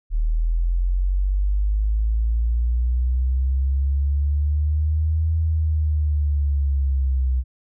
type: linear two-way sweep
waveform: sine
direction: up then down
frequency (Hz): 38.28 to 80.8 to 62.9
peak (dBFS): -17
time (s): 0.1-7.44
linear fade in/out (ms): 50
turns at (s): 5.37
effects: none